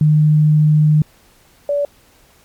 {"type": "tone pair in turn", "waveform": "sine", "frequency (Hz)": [152.3, 575], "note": ["D#3", "D5"], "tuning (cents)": [-37, -37], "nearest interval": "octave + major seventh", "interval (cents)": 2300, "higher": "second", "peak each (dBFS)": [-8, -14], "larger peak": "first", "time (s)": [[0.01, 1.02], [1.69, 1.85]], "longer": "first", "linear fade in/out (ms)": 2, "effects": ["pink hiss -51 dBFS RMS until 2.44 s", "MP3 96 kbps"]}